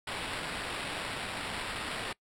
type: noise with sample-and-hold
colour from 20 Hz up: white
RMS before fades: -37 dBFS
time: 0.07-2.13 s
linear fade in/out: 5 ms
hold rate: 6300 Hz
effects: noise-tail reverb RT60 0.1 s tail -23 dB re dry + low-pass 10000 Hz 12 dB/octave